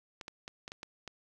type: clicks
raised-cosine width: 0.2 ms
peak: -25 dBFS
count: 7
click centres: 0.212 / 0.281 / 0.479 / 0.679 / 0.719 / 0.831 / 1.077 s
effects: none